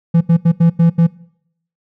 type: tone bursts at uneven times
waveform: triangle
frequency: 167.7 Hz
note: E3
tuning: 30 cents sharp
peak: -5 dBFS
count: 6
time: 0.14-0.21 / 0.29-0.37 / 0.45-0.52 / 0.6-0.7 / 0.79-0.9 / 0.98-1.07 s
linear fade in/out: 10 ms
effects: noise-tail reverb RT60 0.7 s tail -21 dB re dry